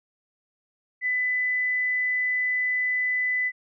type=tone; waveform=sine; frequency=2000 Hz; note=B6; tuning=21 cents sharp; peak=-22 dBFS; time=1.01-3.52 s; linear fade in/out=50 ms; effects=none